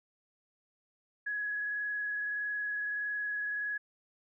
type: tone with frequency modulation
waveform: sine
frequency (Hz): 1678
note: G#6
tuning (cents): +17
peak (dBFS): -32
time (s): 1.26-3.78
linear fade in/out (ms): 10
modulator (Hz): 21.6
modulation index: 0.63
effects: none